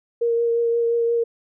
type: tone with vibrato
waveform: sine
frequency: 466.9 Hz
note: A#4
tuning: 3 cents sharp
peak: -17 dBFS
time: 0.21-1.24 s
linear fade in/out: 10 ms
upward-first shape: triangle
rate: 5.7 Hz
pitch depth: 16 cents each way
effects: none